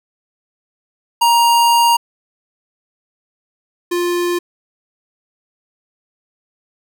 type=tone pair in turn; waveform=square; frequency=939 / 350.5 Hz; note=A#5 / F4; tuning=+12 / +6 cents; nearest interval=octave + perfect fourth; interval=1706 cents; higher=first; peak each=-10 / -16 dBFS; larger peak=first; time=1.21-1.97 / 3.91-4.39 s; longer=first; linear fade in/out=10 ms; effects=none